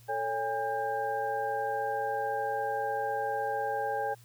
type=tone cluster; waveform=sine; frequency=442.2 / 556 / 812 / 1588 Hz; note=A4 / C#5 / G#5 / G6; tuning=+9 / +5 / -39 / +22 cents; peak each=-36 / -36 / -31 / -39 dBFS; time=0.08-4.15 s; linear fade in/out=20 ms; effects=added 118 Hz sine -54 dBFS peak until 4.24 s + white hiss -61 dBFS RMS until 4.24 s

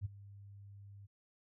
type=tone with ADSR envelope; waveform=sine; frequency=100 Hz; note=G2; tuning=35 cents sharp; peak=-33 dBFS; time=0.01-1.07 s; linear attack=42 ms; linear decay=17 ms; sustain=-18 dB; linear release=20 ms; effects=none

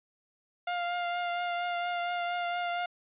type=tone with vibrato; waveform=sawtooth; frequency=702 Hz; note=F5; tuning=9 cents sharp; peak=-26 dBFS; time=0.67-2.86 s; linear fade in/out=5 ms; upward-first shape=triangle; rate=4.3 Hz; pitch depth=20 cents each way; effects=resampled to 8000 Hz

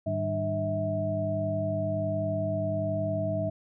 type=tone cluster; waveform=sine; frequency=104.1 / 154.5 / 195.8 / 299.4 / 646 Hz; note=G#2 / D#3 / G3 / D4 / E5; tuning=+5 / -12 / -2 / +33 / -35 cents; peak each=-32 / -38 / -35 / -37 / -29 dBFS; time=0.06-3.5 s; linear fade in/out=10 ms; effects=none

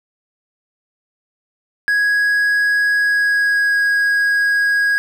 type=tone with pitch glide; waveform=triangle; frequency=1661 to 1647.6 Hz; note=G#6 to G#6; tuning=0 to -14 cents; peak=-11 dBFS; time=1.88-4.98 s; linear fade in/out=0 ms; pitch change=-14 cents; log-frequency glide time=2.97-3.81 s; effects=none

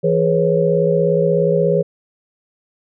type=tone cluster; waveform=sine; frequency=166 / 415.5 / 489.2 / 546 Hz; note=E3 / G#4 / B4 / C#5; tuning=+12 / +1 / -16 / -26 cents; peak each=-18 dBFS; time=0.03-1.83 s; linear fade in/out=20 ms; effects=none

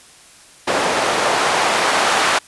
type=noise with band-pass filter sweep; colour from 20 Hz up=white; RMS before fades=-17 dBFS; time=0.67-2.39 s; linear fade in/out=10 ms; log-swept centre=580 to 1000 Hz; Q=0.93; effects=white hiss -45 dBFS RMS until 2.47 s + resampled to 24000 Hz

